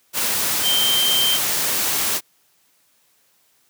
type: tone in noise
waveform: sine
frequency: 3136 Hz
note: G7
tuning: in tune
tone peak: -17 dBFS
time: 0.62-1.39 s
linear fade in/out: 50 ms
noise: white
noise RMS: -21 dBFS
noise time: 0.13-2.21 s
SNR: +1 dB
effects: white hiss -61 dBFS RMS until 3.69 s + high-pass 100 Hz 12 dB/octave